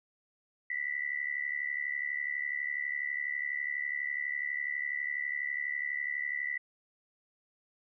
sine tone with amplitude modulation, 1975.5 Hz, B6, in tune, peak -28 dBFS, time 0.7-6.58 s, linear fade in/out 5 ms, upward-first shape sine, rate 72.1 Hz, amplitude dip 85%, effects none

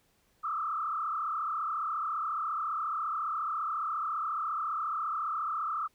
sine tone with frequency modulation, 1251 Hz, D#6, 9 cents sharp, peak -30 dBFS, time 0.43-5.88 s, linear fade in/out 20 ms, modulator 34.5 Hz, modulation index 2.4, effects pink hiss -70 dBFS RMS until 5.94 s

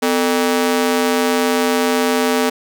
sawtooth ring-modulated tone, 349.2 Hz, F4, in tune, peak -7 dBFS, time 0.02-2.5 s, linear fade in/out 10 ms, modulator 96.2 Hz, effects none

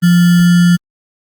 sine tone with sample-and-hold, 174.61 Hz, F3, in tune, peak -5 dBFS, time 0.02-0.77 s, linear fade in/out 20 ms, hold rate 1575 Hz, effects Opus 32 kbps

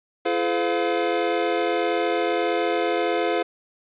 square tone cluster, 339.8 / 428.4 / 510 / 703 Hz, F4 / A4 / C5 / F5, -47 / -46 / -44 / +11 cents, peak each -27 dBFS, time 0.25-3.43 s, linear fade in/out 10 ms, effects resampled to 8000 Hz + 8-bit

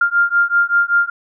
sine beating tone pair, 1396.9 / 1402.1 Hz, F6 / F6, 0 / +6 cents, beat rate 5.2 Hz, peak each -15 dBFS, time 0.01-1.1 s, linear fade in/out 5 ms, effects none

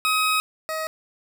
20% pulse tone pair in turn, 1266 / 633 Hz, D#6 / D#5, +30 / +30 cents, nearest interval octave, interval 1200 cents, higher first, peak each -14 / -21 dBFS, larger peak first, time 0.05-0.4 / 0.69-0.87 s, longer first, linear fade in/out 0 ms, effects none

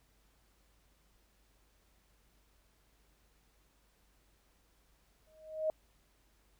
sine tone with exponential growth, 627 Hz, D#5, 13 cents sharp, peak -27 dBFS, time 5.27-5.7 s, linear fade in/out 1 ms, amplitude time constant 92 ms, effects added 50 Hz sine -70 dBFS peak until 6.59 s + pink hiss -72 dBFS RMS until 6.59 s

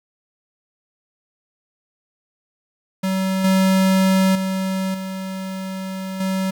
square tone with level steps, 189.9 Hz, F#3, 45 cents sharp, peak -19 / -14 / -21 / -26 / -20 dBFS, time 3.03-6.51 s, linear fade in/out 10 ms, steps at 3.44 / 4.35 / 4.94 / 6.2 s, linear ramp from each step 5 ms, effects 8-bit

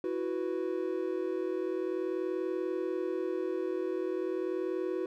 triangle chord, E suspended second, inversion none, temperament equal, 329.6 / 370 / 493.9 Hz, E4 / F#4 / B4, 0 / 0 / 0 cents, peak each -34 / -31 / -36 dBFS, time 0.04-5.06 s, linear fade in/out 2 ms, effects none

